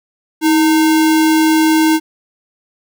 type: tone with sample-and-hold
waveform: sine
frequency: 317.4 Hz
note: D#4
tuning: 35 cents sharp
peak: -8 dBFS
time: 0.41-2 s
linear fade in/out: 50 ms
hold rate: 1225 Hz
effects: none